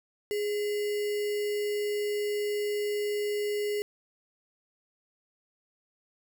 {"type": "tone with sample-and-hold", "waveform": "sine", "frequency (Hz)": 415.4, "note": "G#4", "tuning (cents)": 0, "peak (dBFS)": -27, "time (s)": [0.31, 3.82], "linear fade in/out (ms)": 0, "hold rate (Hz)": 2450, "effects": []}